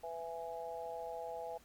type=harmonic tone; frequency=166.2 Hz; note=E3; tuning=15 cents sharp; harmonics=3 / 4 / 5; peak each=-45 / -44 / -45 dBFS; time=0.03-1.58 s; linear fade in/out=10 ms; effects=pink hiss -64 dBFS RMS until 1.64 s + MP3 96 kbps